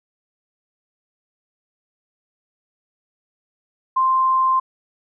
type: tone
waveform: sine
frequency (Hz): 1046.5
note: C6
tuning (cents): 0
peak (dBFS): -14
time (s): 3.96-4.6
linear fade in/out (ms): 10
effects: none